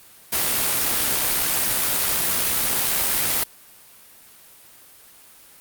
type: noise with amplitude modulation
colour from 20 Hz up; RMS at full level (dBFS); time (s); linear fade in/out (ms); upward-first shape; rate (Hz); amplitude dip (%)
white; -20; 0.32-3.44; 10; sine; 64.8; 25
effects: white hiss -48 dBFS RMS until 5.6 s + Opus 32 kbps